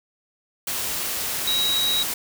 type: tone in noise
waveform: sine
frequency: 3837 Hz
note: A#7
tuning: 49 cents sharp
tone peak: -20 dBFS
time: 1.47-2.03 s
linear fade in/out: 5 ms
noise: white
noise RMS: -27 dBFS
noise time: 0.67-2.14 s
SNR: +4 dB
effects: none